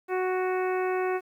harmonic tone, 370 Hz, F#4, in tune, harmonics 1 / 2 / 3 / 4 / 5 / 6 / 7, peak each -26 / -32 / -36 / -38 / -40 / -42 / -43 dBFS, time 0.08-1.21 s, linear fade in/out 50 ms, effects 10-bit

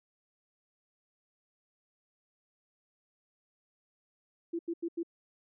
sine tone bursts, 337.3 Hz, E4, 40 cents sharp, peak -31 dBFS, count 4, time 4.53-5.032 s, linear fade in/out 10 ms, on 61 ms, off 86 ms, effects none

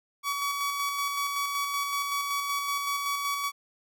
sawtooth tone with tremolo, 1134 Hz, C#6, 39 cents sharp, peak -23 dBFS, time 0.23-3.52 s, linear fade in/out 50 ms, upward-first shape square, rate 5.3 Hz, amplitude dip 30%, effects none

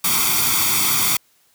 white noise with comb filter, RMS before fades -18 dBFS, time 0.04-1.17 s, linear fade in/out 5 ms, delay 0.87 ms, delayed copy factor +0.8, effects white hiss -59 dBFS RMS until 1.54 s + high-pass 80 Hz 12 dB/octave

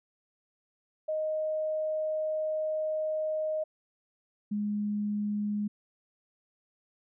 sine tone pair in turn, 622.3 / 207.7 Hz, D#5 / G#3, 0 / 0 cents, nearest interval octave + perfect fifth, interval 1900 cents, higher first, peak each -28 dBFS, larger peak neither, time 1.08-3.64 / 4.51-5.68 s, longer first, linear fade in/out 10 ms, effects none

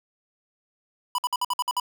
square tone bursts, 987.8 Hz, B5, in tune, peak -23 dBFS, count 8, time 1.15-1.799 s, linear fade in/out 2 ms, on 33 ms, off 55 ms, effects none

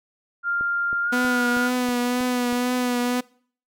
sine tone with pitch glide, 1396.9 to 1428.7 Hz, F6 to F6, 0 to +39 cents, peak -21 dBFS, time 0.43-1.71 s, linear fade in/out 50 ms, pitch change +39 cents, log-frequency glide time 1.03-1.1 s
click train, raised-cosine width 2 ms, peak -25 dBFS, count 7, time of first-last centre 0.61-2.527 s, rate 3.13 Hz
sawtooth tone with vibrato, 246.9 Hz, B3, in tune, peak -17 dBFS, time 1.12-3.21 s, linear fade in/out 10 ms, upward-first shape triangle, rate 2 Hz, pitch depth 29 cents each way
effects noise-tail reverb RT60 0.5 s tail -23 dB re dry

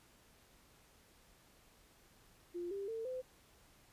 sine tone with pitch steps, 349.2 / 396.5 / 450.2 / 511.3 Hz, F4 / G4 / A4 / C5, 0 / +20 / +40 / -40 cents, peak -39 dBFS, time 2.54-3.22 s, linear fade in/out 20 ms, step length 170 ms, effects pink hiss -66 dBFS RMS until 3.92 s + resampled to 32000 Hz

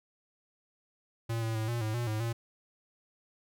square tone with pitch steps, 114.9 / 112.7 / 110 / 118.5 / 108.7 / 119.8 / 108.2 / 116.1 Hz, A#2 / A2 / A2 / A#2 / A2 / A#2 / A2 / A#2, -25 / +42 / 0 / +29 / -21 / +48 / -29 / -7 cents, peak -31 dBFS, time 1.29-2.33 s, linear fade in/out 10 ms, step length 130 ms, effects none

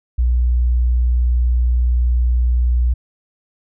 sine tone, 60.7 Hz, B1, 29 cents flat, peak -12 dBFS, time 0.18-2.94 s, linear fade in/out 10 ms, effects none

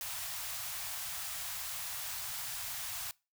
white band-stop noise, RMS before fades -40 dBFS, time 0.01-3.11 s, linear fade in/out 0 ms, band 150 to 640 Hz, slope 48 dB/octave, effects noise-tail reverb RT60 0.3 s tail -24 dB re dry

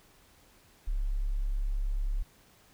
sine tone, 34.67 Hz, C#1, 1 cent sharp, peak -27 dBFS, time 0.87-2.23 s, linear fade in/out 10 ms, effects pink hiss -61 dBFS RMS until 2.73 s

